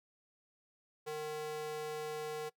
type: tone with high-pass filter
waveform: square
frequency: 153 Hz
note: D#3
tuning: 29 cents flat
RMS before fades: -40 dBFS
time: 1.06-2.5 s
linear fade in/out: 20 ms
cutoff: 460 Hz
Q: 2.2
effects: noise-tail reverb RT60 0.1 s tail -21 dB re dry